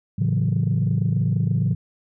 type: chord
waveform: sine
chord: F# minor seventh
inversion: first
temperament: equal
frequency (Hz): 110 / 138.59 / 164.81 / 185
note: A2 / C#3 / E3 / F#3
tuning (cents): 0 / 0 / 0 / 0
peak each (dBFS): -21 / -22 / -23 / -26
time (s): 0.18-1.75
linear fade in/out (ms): 10
effects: tanh soft clip ceiling -12 dBFS